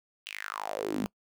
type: tone with high-pass filter sweep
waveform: sawtooth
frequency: 51.91 Hz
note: G#1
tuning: in tune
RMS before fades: -35 dBFS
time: 0.26-1.06 s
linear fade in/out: 0 ms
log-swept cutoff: 3000 to 200 Hz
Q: 6
effects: noise-tail reverb RT60 0.1 s tail -24 dB re dry